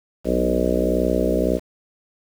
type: harmonic tone with a mistuned harmonic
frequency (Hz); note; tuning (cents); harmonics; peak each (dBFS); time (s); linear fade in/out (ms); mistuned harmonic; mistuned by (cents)
61.74; B1; 0; 1 / 3 / 4 / 5 / 6 / 7 / 8 / 9 / 10; -26 / -26 / -26 / -26 / -26 / -26 / -26 / -26 / -26; 0.24-1.6; 50; 4; +16
effects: 7-bit